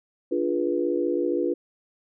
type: chord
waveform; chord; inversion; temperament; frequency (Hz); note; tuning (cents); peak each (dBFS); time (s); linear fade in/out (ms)
sine; D diminished seventh; none; equal with one note detuned; 293.7 / 349.2 / 415.3 / 487.6; D4 / F4 / Ab4 / Cb5; 0 / 0 / 0 / -22; -28 / -25 / -31 / -28; 0.31-1.54; 10
effects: none